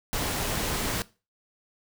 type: noise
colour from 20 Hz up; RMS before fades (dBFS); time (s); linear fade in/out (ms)
pink; -29; 0.13-1.02; 0
effects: noise-tail reverb RT60 0.3 s tail -19 dB re dry